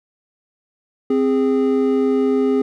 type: tone pair together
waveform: triangle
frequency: 261.6 / 411.6 Hz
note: C4 / G#4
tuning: 0 / -16 cents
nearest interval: minor sixth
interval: 784 cents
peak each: -15 dBFS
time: 1.1-2.62 s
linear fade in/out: 5 ms
effects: none